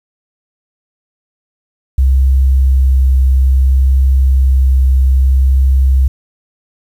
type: tone with vibrato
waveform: sine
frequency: 65.9 Hz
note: C2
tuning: 13 cents sharp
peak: -6 dBFS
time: 1.98-6.08 s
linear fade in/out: 5 ms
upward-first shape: triangle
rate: 0.61 Hz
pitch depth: 11 cents each way
effects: 7-bit